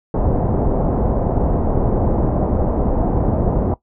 pink low-pass noise, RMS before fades -17 dBFS, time 0.14-3.74 s, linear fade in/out 2 ms, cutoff 770 Hz, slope 24 dB/octave, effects noise-tail reverb RT60 0.1 s tail -17 dB re dry

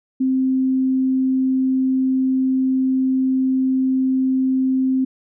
sine tone, 261.6 Hz, C4, in tune, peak -15 dBFS, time 0.2-5.05 s, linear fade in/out 10 ms, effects none

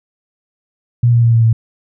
sine tone with pitch steps, 119.8 / 118.08 / 116.39 / 114.72 / 113.08 Hz, A#2 / A#2 / A#2 / A#2 / A2, +48 / +23 / -2 / -27 / +48 cents, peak -7 dBFS, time 1.03-1.53 s, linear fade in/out 5 ms, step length 100 ms, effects none

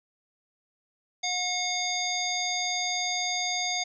harmonic tone with a mistuned harmonic, 724 Hz, F#5, 38 cents flat, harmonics 1 / 3 / 5 / 7 / 9, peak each -33 / -33 / -33 / -33 / -33 dBFS, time 1.23-3.84 s, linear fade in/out 10 ms, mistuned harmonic 7, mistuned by -91 cents, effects none

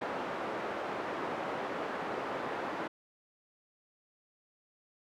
pink band-pass noise, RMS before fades -37 dBFS, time 0.01-2.88 s, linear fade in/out 10 ms, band 360 to 1400 Hz, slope 12 dB/octave, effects none

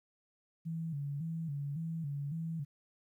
sine tone with vibrato, 152.7 Hz, D#3, 32 cents flat, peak -35 dBFS, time 0.65-2.65 s, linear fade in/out 20 ms, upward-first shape square, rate 1.8 Hz, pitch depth 120 cents each way, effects 12-bit

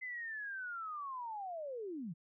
sine linear sweep, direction down, 2051 to 146.83 Hz, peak -40 dBFS, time 0.01-2.14 s, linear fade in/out 20 ms, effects none

